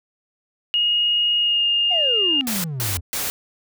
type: tone with pitch glide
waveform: sine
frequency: 2868 to 2827 Hz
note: F7 to F7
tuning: +45 to +20 cents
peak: -16 dBFS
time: 0.74-2.41 s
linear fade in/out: 0 ms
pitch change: -25 cents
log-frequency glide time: 1.39-1.65 s
type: exponential sweep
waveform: triangle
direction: down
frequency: 756 to 81.1 Hz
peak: -23 dBFS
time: 1.9-3.01 s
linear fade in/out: 20 ms
type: noise bursts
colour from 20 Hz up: white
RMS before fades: -25 dBFS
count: 3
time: 2.47-3.3 s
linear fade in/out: 0 ms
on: 170 ms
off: 160 ms
effects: none